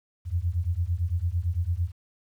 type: beating tone pair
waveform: sine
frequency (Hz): 82.41 / 91.31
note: E2 / F#2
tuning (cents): 0 / -22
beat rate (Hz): 8.9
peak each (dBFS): -27 / -27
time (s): 0.25-1.92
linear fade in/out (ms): 50
effects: 10-bit